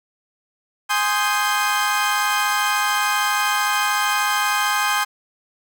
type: chord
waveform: 30% pulse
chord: Ab major seventh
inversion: none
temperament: equal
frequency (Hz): 830.6 / 1046.5 / 1244.5 / 1568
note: Ab5 / C6 / Eb6 / G6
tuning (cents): 0 / 0 / 0 / 0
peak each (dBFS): -21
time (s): 0.89-5.05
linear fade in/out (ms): 20
effects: none